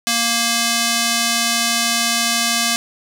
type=tone with band-pass filter; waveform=square; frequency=233.1 Hz; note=A#3; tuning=in tune; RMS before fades=-18 dBFS; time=0.07-2.76 s; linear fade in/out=0 ms; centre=6000 Hz; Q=0.73; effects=none